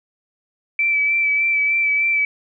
sine tone with vibrato, 2318 Hz, D7, 23 cents flat, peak -15 dBFS, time 0.79-2.25 s, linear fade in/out 2 ms, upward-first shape sine, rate 3.3 Hz, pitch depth 23 cents each way, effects none

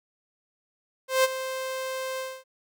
sawtooth tone with ADSR envelope, 523 Hz, C5, 1 cent flat, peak -13 dBFS, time 1.08-2.44 s, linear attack 160 ms, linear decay 28 ms, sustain -13 dB, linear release 250 ms, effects none

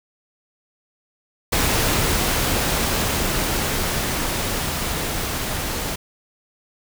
pink noise with level ramp, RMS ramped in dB -19 to -26 dBFS, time 1.52-5.96 s, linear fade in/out 10 ms, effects none

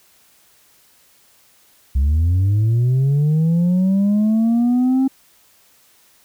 sine linear sweep, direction up, 64.7 to 268.1 Hz, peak -10 dBFS, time 1.95-5.08 s, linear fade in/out 10 ms, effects tanh soft clip ceiling -12 dBFS + white hiss -54 dBFS RMS until 6.24 s

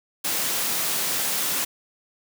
white high-pass noise, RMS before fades -25 dBFS, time 0.24-1.65 s, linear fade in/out 10 ms, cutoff 120 Hz, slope 48 dB/octave, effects none

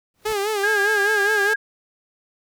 pink noise with exponential growth, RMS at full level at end -34 dBFS, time 0.14-0.33 s, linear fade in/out 1 ms, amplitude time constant 41 ms
sawtooth tone with vibrato, 415.3 Hz, G#4, in tune, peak -17 dBFS, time 0.25-1.54 s, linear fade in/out 10 ms, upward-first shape sine, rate 4.9 Hz, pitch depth 94 cents each way
sine tone, 1628 Hz, G#6, 35 cents flat, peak -18 dBFS, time 0.63-1.56 s, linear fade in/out 10 ms
effects none

